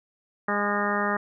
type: harmonic tone with a mistuned harmonic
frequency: 204.5 Hz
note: G#3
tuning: 26 cents flat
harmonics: 1 / 2 / 3 / 4 / 5 / 6 / 7 / 8 / 9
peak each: -30 / -32 / -32 / -32 / -34 / -29 / -34 / -34 / -31 dBFS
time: 0.48-1.17 s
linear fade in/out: 5 ms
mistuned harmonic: 4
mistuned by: +17 cents
effects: none